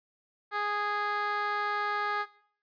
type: tone with band-pass filter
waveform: 15% pulse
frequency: 413.9 Hz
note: G#4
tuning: 6 cents flat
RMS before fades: -31 dBFS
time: 0.51-2.26 s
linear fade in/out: 50 ms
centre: 1500 Hz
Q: 0.97
effects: noise-tail reverb RT60 0.6 s tail -19 dB re dry + resampled to 11025 Hz